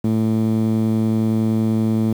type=tone with band-pass filter; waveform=sawtooth; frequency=110.6 Hz; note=A2; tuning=9 cents sharp; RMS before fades=-18 dBFS; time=0.04-2.13 s; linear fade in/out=5 ms; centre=230 Hz; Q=1.9; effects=7-bit